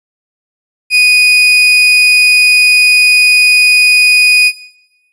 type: tone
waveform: 35% pulse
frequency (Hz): 2480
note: D#7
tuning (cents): -6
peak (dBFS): -3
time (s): 0.9-4.52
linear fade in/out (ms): 50
effects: noise-tail reverb RT60 1.0 s tail -20 dB re dry + resampled to 22050 Hz